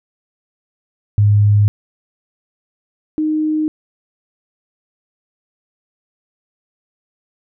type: tone pair in turn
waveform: sine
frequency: 103.5 / 309 Hz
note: G#2 / D#4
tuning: -5 / -12 cents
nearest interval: octave + perfect fifth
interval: 1893 cents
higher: second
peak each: -8 / -14 dBFS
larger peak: first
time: 1.18-1.68 / 3.18-3.68 s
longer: neither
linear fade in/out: 0 ms
effects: none